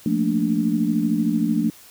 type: chord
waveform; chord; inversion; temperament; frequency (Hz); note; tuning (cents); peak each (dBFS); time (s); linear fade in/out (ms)
sine; Bb major seventh; second; equal; 174.61 / 220 / 233.1 / 293.7; F3 / A3 / Bb3 / D4; 0 / 0 / 0 / 0; -25 / -22 / -24 / -23; 0.06-1.7; 2
effects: white hiss -47 dBFS RMS until 1.9 s